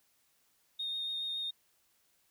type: tone with vibrato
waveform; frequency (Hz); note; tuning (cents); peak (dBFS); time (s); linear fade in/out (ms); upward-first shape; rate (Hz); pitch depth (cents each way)
sine; 3690; A#7; -18; -33; 0.79-1.51; 10; triangle; 7.1; 15
effects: tanh soft clip ceiling -30 dBFS + white hiss -72 dBFS RMS until 2.3 s